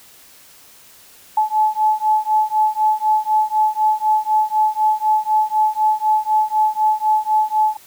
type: beating tone pair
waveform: sine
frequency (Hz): 859 / 863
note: A5 / A5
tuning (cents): -42 / -34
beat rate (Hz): 4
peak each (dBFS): -17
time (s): 1.37-7.77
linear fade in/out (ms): 5
effects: white hiss -46 dBFS RMS until 7.86 s